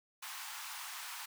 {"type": "high-pass noise", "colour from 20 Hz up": "pink", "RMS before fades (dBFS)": -45, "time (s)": [0.22, 1.26], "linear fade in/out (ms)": 10, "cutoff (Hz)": 830, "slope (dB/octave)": 48, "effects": []}